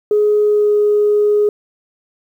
sine tone with pitch glide, 419.3 to 416.6 Hz, G#4 to G#4, +17 to +5 cents, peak -9 dBFS, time 0.11-1.49 s, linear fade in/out 2 ms, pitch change -12 cents, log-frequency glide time 0.41-0.72 s, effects tanh soft clip ceiling -5 dBFS + 8-bit

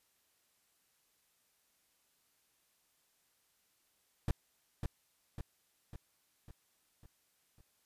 brown noise with echo, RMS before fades -30 dBFS, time 4.28-4.31 s, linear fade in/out 2 ms, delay 550 ms, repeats 6, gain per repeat -5 dB, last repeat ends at 7.61 s, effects white hiss -75 dBFS RMS until 7.85 s + resampled to 32000 Hz

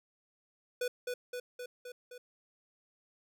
square tone with echo, 493.9 Hz, B4, in tune, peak -32 dBFS, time 0.81-0.88 s, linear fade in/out 5 ms, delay 260 ms, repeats 5, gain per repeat -3 dB, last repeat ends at 2.18 s, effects none

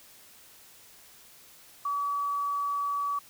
sine tone, 1142 Hz, D6, 49 cents flat, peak -27 dBFS, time 1.85-3.19 s, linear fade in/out 5 ms, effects white hiss -54 dBFS RMS until 3.29 s

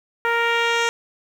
10% pulse tone with low-pass filter sweep, 466.2 Hz, A#4, in tune, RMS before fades -20 dBFS, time 0.25-0.89 s, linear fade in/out 0 ms, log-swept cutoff 1700 to 5900 Hz, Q 1.2, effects 7-bit

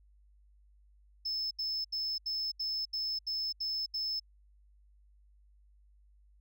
sine tone bursts, 5240 Hz, E8, 11 cents flat, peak -30 dBFS, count 9, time 1.25-4.198 s, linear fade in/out 10 ms, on 260 ms, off 76 ms, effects tanh soft clip ceiling -30 dBFS + added 50 Hz sine -60 dBFS peak until 6.4 s

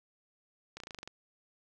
slowing click train, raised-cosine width 0.2 ms, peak -26 dBFS, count 9, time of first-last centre 0.77-1.076 s, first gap 32 ms, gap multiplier 1.05, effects none

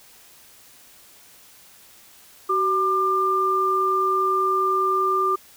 sine tone pair together, 379.2 / 1195 Hz, F#4 / D6, +43 / +30 cents, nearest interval octave + minor sixth, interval 1987 cents, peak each -24 / -19 dBFS, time 2.49-5.36 s, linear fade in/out 10 ms, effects white hiss -50 dBFS RMS until 5.56 s

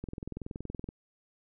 click train, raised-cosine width 3 ms, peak -25 dBFS, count 19, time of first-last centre 0.04-0.889 s, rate 21.2 Hz, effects none

